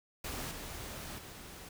pink noise with level steps, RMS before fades -40 / -44 / -49 dBFS, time 0.24-1.69 s, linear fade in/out 5 ms, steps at 0.51 / 1.18 s, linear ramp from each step 5 ms, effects none

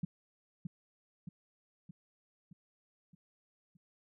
sine tone with echo, 171.7 Hz, F3, 29 cents flat, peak -30 dBFS, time 0.03-0.05 s, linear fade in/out 5 ms, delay 620 ms, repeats 6, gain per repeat -5 dB, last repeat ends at 3.77 s, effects none

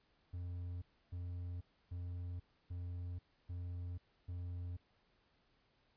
triangle tone bursts, 88.2 Hz, F2, 18 cents sharp, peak -39 dBFS, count 6, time 0.33-4.77 s, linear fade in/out 10 ms, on 490 ms, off 300 ms, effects pink hiss -75 dBFS RMS until 5.96 s + resampled to 11025 Hz

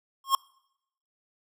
square tone with exponential growth, 1081 Hz, C#6, 44 cents flat, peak -16 dBFS, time 0.24-0.35 s, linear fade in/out 2 ms, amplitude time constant 23 ms, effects noise-tail reverb RT60 0.8 s tail -26 dB re dry

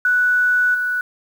sine tone with level steps, 1480 Hz, F#6, in tune, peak -13 / -18 dBFS, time 0.05-1.01 s, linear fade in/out 2 ms, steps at 0.74 s, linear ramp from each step 10 ms, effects 7-bit

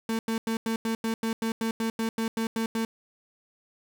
35% pulse tone bursts, 225.2 Hz, A3, 40 cents sharp, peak -24 dBFS, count 15, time 0.09-2.85 s, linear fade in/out 2 ms, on 100 ms, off 90 ms, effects none

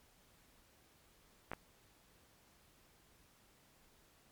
clicks, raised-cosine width 0.5 ms, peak -26 dBFS, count 2, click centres 1.516 / 1.534 s, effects pink hiss -68 dBFS RMS until 4.31 s + MP3 96 kbps

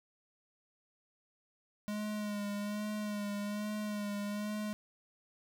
square tone with vibrato, 207.7 Hz, G#3, in tune, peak -36 dBFS, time 1.88-4.73 s, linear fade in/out 0 ms, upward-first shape sine, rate 1.2 Hz, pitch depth 32 cents each way, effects none

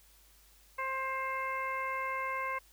harmonic tone, 529 Hz, C5, 19 cents sharp, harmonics 1 / 2 / 3 / 4 / 5, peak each -42 / -35 / -43 / -38 / -48 dBFS, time 0.78-2.59 s, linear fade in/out 10 ms, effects added 50 Hz sine -63 dBFS peak until 2.72 s + white hiss -63 dBFS RMS until 2.72 s

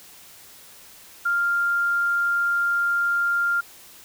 sine tone, 1396.9 Hz, F6, in tune, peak -19 dBFS, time 1.25-3.61 s, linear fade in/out 10 ms, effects white hiss -47 dBFS RMS until 4.04 s

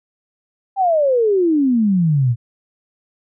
sine exponential sweep, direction down, 803 to 113.3 Hz, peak -12 dBFS, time 0.76-2.36 s, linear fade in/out 50 ms, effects none

